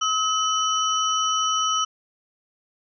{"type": "tone cluster", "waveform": "sine", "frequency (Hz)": [1284, 3005, 5790], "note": ["E6", "F#7", "F#8"], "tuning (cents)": [-46, 26, -38], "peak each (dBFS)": [-22, -25, -28], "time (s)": [0.01, 1.85], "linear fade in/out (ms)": 10, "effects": []}